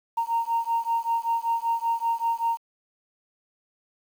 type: beating tone pair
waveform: sine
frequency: 921 / 926.2 Hz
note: A#5 / A#5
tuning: -21 / -11 cents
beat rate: 5.2 Hz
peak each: -25 dBFS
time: 0.17-2.58 s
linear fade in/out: 10 ms
effects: tanh soft clip ceiling -17 dBFS + 8-bit